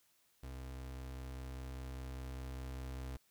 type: tone with level ramp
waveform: 35% pulse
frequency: 65 Hz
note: C2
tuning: 11 cents flat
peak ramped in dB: -43 to -40 dBFS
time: 0.43-3.17 s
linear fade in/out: 5 ms
effects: white hiss -73 dBFS RMS until 3.3 s